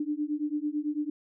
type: beating tone pair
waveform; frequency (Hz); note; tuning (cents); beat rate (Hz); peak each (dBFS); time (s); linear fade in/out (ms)
sine; 293.7 / 302.7; D4 / D#4; 0 / -48; 9; -31; 0-1.1; 5
effects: none